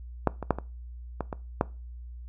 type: clicks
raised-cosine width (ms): 1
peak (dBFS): -7 / -19 / -7 / -19 / -15 / -18 / -8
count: 7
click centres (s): 0.273 / 0.427 / 0.507 / 0.586 / 1.207 / 1.328 / 1.611
effects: noise-tail reverb RT60 0.3 s tail -20 dB re dry + added 60 Hz sine -39 dBFS peak until 2.28 s